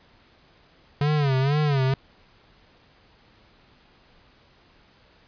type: tone with vibrato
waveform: square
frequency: 141.2 Hz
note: C#3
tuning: 32 cents sharp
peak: -20 dBFS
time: 1.01-1.94 s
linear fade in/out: 2 ms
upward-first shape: sine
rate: 2.1 Hz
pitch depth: 130 cents each way
effects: pink hiss -57 dBFS RMS until 5.27 s + resampled to 11025 Hz